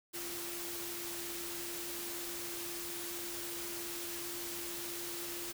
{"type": "tone in noise", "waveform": "sine", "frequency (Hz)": 344.8, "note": "F4", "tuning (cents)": -22, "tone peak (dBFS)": -46, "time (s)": [0.13, 5.53], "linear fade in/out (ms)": 20, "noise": "white", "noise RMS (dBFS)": -42, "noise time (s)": [0.13, 5.53], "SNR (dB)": -7, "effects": []}